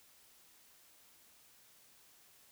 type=silence; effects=white hiss -64 dBFS RMS until 2.51 s